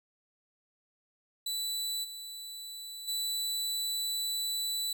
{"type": "tone with level steps", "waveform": "sawtooth", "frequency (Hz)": 3970, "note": "B7", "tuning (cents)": 8, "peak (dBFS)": [-29, -38, -28], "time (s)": [1.46, 4.93], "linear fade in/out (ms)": 5, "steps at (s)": [2.03, 3.07], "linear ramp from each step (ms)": 20, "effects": []}